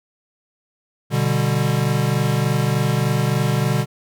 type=chord; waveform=square; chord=G major; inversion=first; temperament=equal; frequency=123.47 / 146.83 / 196 Hz; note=B2 / D3 / G3; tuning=0 / 0 / 0 cents; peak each=-21 / -21 / -25 dBFS; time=1.1-3.86 s; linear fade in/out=50 ms; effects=none